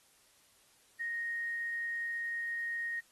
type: tone with quantisation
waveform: sine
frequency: 1864.7 Hz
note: A#6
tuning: in tune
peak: -34 dBFS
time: 0.99-3.01 s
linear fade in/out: 20 ms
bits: 10
effects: white hiss -66 dBFS RMS until 3.11 s + AAC 32 kbps